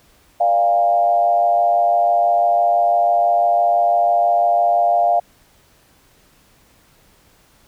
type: tone with frequency modulation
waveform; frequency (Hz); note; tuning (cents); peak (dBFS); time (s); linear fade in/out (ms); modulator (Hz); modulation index
sine; 698.5; F5; 0; -12; 0.4-5.2; 10; 106; 0.72
effects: pink hiss -54 dBFS RMS until 7.67 s